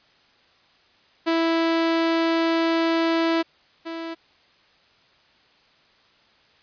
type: tone pair in turn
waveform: sawtooth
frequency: 329.6 / 329.6 Hz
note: E4 / E4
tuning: 0 / 0 cents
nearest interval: unison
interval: 0 cents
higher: neither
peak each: -15 / -26 dBFS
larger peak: first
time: 1.26-3.43 / 3.85-4.15 s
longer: first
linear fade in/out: 20 ms
effects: white hiss -58 dBFS RMS until 6.62 s + resampled to 11025 Hz